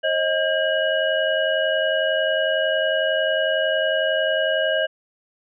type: tone cluster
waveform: sine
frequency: 538 / 629 / 1607 / 2919 Hz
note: C5 / D#5 / G6 / F#7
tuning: +48 / +19 / +43 / -24 cents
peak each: -25 / -21 / -24 / -27 dBFS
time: 0.03-4.87 s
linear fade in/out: 20 ms
effects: none